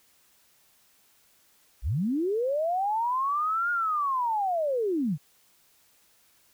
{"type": "linear two-way sweep", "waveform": "sine", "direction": "up then down", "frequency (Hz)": [41.15, 1434, 127.7], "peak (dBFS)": -24, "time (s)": [1.82, 5.18], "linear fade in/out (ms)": 50, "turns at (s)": 3.71, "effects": ["white hiss -63 dBFS RMS until 6.53 s"]}